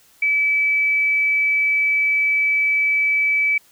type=tone; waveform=sine; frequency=2300 Hz; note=D7; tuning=37 cents flat; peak=-15 dBFS; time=0.22-3.58 s; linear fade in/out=5 ms; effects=white hiss -54 dBFS RMS until 3.71 s